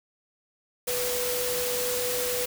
sine tone in noise, 493.9 Hz, B4, in tune, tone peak -29 dBFS, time 0.87-2.46 s, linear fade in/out 10 ms, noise white, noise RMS -30 dBFS, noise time 0.87-2.46 s, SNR -2 dB, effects none

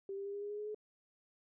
sine tone with pitch steps, 392 / 396.6 / 401.2 / 405.8 / 410.5 / 415.3 / 420.1 / 425 Hz, G4 / G4 / G4 / G#4 / G#4 / G#4 / G#4 / G#4, 0 / +20 / +40 / -40 / -20 / 0 / +20 / +40 cents, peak -39 dBFS, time 0.09-0.746 s, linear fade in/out 2 ms, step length 82 ms, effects none

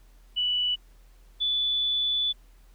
sine tone pair in turn, 2960 / 3470 Hz, F#7 / A7, 0 / -25 cents, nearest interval minor third, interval 275 cents, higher second, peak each -23 dBFS, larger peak neither, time 0.36-0.76 / 1.4-2.33 s, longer second, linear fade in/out 20 ms, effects added 41 Hz sine -51 dBFS peak until 2.74 s + pink hiss -64 dBFS RMS until 2.74 s

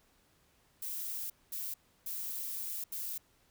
violet noise bursts at uneven times, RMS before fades -39 dBFS, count 4, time 0.82-1.3 / 1.52-1.74 / 2.06-2.84 / 2.92-3.18 s, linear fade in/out 5 ms, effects pink hiss -69 dBFS RMS until 3.5 s

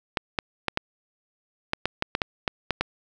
clicks, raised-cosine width 0.3 ms, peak -7 dBFS, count 12, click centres 0.172 / 0.388 / 0.683 / 0.774 / 1.734 / 1.856 / 2.024 / 2.151 / 2.218 / 2.478 / 2.707 / 2.81 s, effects none

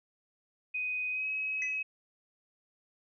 sine tone with pitch glide, 2500 to 2553 Hz, D#7 to D#7, +8 to +44 cents, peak -31 dBFS, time 0.74-1.83 s, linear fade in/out 10 ms, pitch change +36 cents, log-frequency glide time 1.11-1.27 s
square tone with exponential decay, 2006 Hz, B6, 26 cents sharp, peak -33 dBFS, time 1.62-1.82 s, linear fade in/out 1 ms, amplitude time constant 43 ms
effects resampled to 16000 Hz

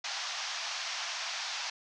white band-pass noise, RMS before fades -37 dBFS, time 0.04-1.7 s, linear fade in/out 5 ms, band 660 to 6100 Hz, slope 48 dB/octave, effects none

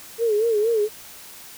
sine tone with vibrato, 440 Hz, A4, in tune, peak -17 dBFS, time 0.18-0.89 s, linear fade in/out 50 ms, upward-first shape sine, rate 4.3 Hz, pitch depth 110 cents each way, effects white hiss -42 dBFS RMS until 1.57 s

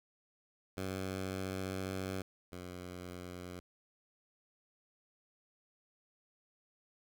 10% pulse tone pair in turn, 94.7 / 89.83 Hz, F#2 / F2, +41 / +49 cents, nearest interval minor second, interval 92 cents, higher first, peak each -29 / -36 dBFS, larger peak first, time 0.77-2.22 / 2.52-3.6 s, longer first, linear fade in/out 5 ms, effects none

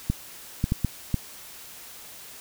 clicks, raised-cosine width 5 ms, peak -10 dBFS, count 5, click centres 0.1 / 0.641 / 0.721 / 0.847 / 1.143 s, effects white hiss -44 dBFS RMS until 2.4 s

